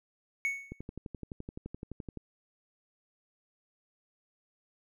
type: tone with exponential decay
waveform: triangle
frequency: 2217 Hz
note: C#7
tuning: in tune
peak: -24 dBFS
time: 0.45-0.81 s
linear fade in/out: 0 ms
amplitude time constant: 77 ms
type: click train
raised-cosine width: 3 ms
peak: -27 dBFS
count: 18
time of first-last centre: 0.72-2.173 s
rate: 11.7 Hz
effects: none